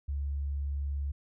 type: tone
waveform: sine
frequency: 70.6 Hz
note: C#2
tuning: 32 cents sharp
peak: -30 dBFS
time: 0.08-1.12 s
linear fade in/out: 10 ms
effects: none